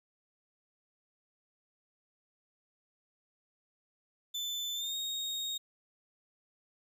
35% pulse tone with pitch glide, 3520 to 3729 Hz, A7 to A#7, 0 to 0 cents, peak -33 dBFS, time 4.34-5.58 s, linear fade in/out 10 ms, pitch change +100 cents, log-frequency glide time 4.74-4.96 s, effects none

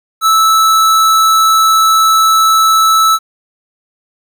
square tone, 1311 Hz, E6, 10 cents flat, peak -7 dBFS, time 0.21-3.19 s, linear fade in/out 50 ms, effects 8-bit

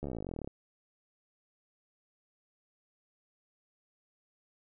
slowing click train, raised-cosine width 2 ms, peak -25 dBFS, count 23, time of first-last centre 0.03-0.475 s, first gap 13 ms, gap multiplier 1.04, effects none

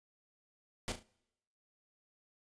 pink noise with echo, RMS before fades -37 dBFS, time 0.88-0.92 s, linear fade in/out 0 ms, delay 36 ms, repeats 3, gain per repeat -9 dB, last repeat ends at 1.028 s, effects noise-tail reverb RT60 0.9 s tail -25 dB re dry + resampled to 22050 Hz

